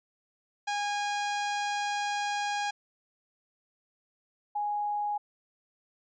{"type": "tone pair in turn", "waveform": ["sawtooth", "sine"], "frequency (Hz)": [820, 829], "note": ["G#5", "G#5"], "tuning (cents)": [-22, -3], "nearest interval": "unison", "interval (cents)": 19, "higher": "second", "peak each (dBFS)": [-25, -28], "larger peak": "first", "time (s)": [[0.67, 2.71], [4.55, 5.18]], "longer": "first", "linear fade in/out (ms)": 10, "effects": ["resampled to 16000 Hz"]}